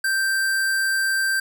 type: tone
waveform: square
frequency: 1568 Hz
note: G6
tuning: in tune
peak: -20 dBFS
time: 0.04-1.4 s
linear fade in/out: 5 ms
effects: none